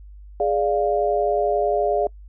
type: chord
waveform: sine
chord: D diminished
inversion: second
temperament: equal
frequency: 415.3 / 587.3 / 698.5 Hz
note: Ab4 / D5 / F5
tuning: 0 / 0 / 0 cents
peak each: -22 dBFS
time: 0.4-2.07 s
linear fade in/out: 2 ms
effects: noise-tail reverb RT60 0.1 s tail -26 dB re dry + added 50 Hz sine -39 dBFS peak until 2.28 s